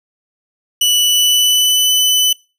sawtooth tone with pitch glide, 2960 to 3003 Hz, F#7 to F#7, 0 to +25 cents, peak -7 dBFS, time 0.81-2.33 s, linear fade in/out 5 ms, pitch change +25 cents, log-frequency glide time 0.95-1.89 s, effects noise-tail reverb RT60 0.3 s tail -22 dB re dry

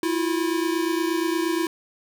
square tone pair together, 327.5 / 356 Hz, E4 / F4, -11 / +33 cents, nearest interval minor second, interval 144 cents, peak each -24 / -27 dBFS, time 0.03-1.67 s, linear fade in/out 2 ms, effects none

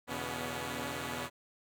5% pulse tone cluster, 82.6 / 123.8 / 141.7 / 244.9 / 282.1 Hz, E2 / B2 / C#3 / B3 / C#4, +4 / +5 / +38 / -14 / +30 cents, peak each -32 / -31 / -32 / -32 / -31 dBFS, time 0.07-1.3 s, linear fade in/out 50 ms, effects none

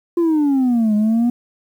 sine exponential two-way sweep, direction down then up, 349.2 to 207.7 to 243.5 Hz, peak -10 dBFS, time 0.17-1.3 s, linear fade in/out 5 ms, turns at 0.95 s, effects tanh soft clip ceiling -12 dBFS + 8-bit

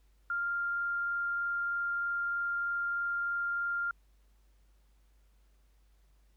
sine tone with frequency modulation, 1396.9 Hz, F6, in tune, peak -30 dBFS, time 0.3-3.91 s, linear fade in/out 2 ms, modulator 23.2 Hz, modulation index 0.21, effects added 50 Hz sine -62 dBFS peak until 6.36 s + pink hiss -75 dBFS RMS until 6.36 s

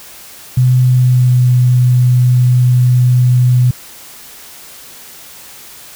sine tone with pitch glide, 126.8 to 124.69 Hz, B2 to B2, +46 to +17 cents, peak -6 dBFS, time 0.57-3.71 s, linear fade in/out 5 ms, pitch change -29 cents, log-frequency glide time 0.81-1.52 s, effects white hiss -35 dBFS RMS until 5.95 s

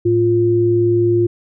sine tone pair together, 110.1 / 349.5 Hz, A2 / F4, +2 / +1 cents, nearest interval octave + minor sixth, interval 1999 cents, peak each -18 / -12 dBFS, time 0.05-1.27 s, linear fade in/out 10 ms, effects none

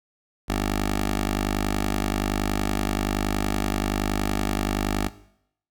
10% pulse tone with notch filter, 50.6 Hz, G#1, 44 cents flat, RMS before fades -25 dBFS, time 0.48-5.09 s, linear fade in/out 20 ms, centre 130 Hz, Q 0.82, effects noise-tail reverb RT60 0.7 s tail -17 dB re dry

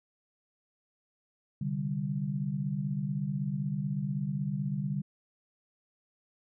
sine chord, C suspended second, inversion none, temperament equal, 130.81 / 146.83 / 196 Hz, C3 / D3 / G3, 0 / 0 / 0 cents, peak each -38 / -32 / -34 dBFS, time 1.61-5.02 s, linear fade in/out 5 ms, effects none

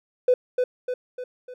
triangle tone with echo, 501 Hz, B4, 25 cents sharp, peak -10 dBFS, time 0.28-0.34 s, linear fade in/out 5 ms, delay 300 ms, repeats 4, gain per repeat -6 dB, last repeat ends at 1.54 s, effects tanh soft clip ceiling -12 dBFS

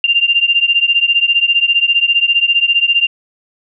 sine beating tone pair, 2782 / 2797 Hz, F7 / F7, -7 / +2 cents, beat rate 15 Hz, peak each -12 / -13 dBFS, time 0.04-3.07 s, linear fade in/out 2 ms, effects none

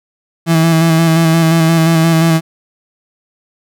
35% pulse tone with vibrato, 163.7 Hz, E3, 12 cents flat, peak -6 dBFS, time 0.46-2.41 s, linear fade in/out 50 ms, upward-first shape square, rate 5.7 Hz, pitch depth 23 cents each way, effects none

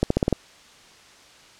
accelerating click train, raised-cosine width 2 ms, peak -5 dBFS, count 6, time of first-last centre 0.03-0.327 s, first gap 74 ms, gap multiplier 0.89, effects white hiss -50 dBFS RMS until 1.59 s + low-pass 6000 Hz 12 dB/octave

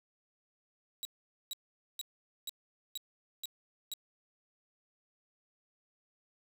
sawtooth tone bursts, 3852 Hz, B7, 44 cents flat, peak -34 dBFS, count 7, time 1.03-3.937 s, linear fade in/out 0 ms, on 21 ms, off 460 ms, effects 12-bit

